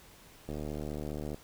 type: click train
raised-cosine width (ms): 2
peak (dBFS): -25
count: 65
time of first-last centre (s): 0.49-1.344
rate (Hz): 74.9
effects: pink hiss -56 dBFS RMS until 1.43 s